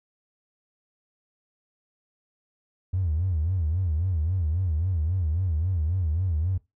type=tone with vibrato; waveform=triangle; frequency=85 Hz; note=F2; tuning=46 cents flat; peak=-19 dBFS; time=2.93-6.58 s; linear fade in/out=10 ms; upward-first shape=sine; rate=3.7 Hz; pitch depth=200 cents each way; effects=noise-tail reverb RT60 0.2 s tail -22 dB re dry + tanh soft clip ceiling -19 dBFS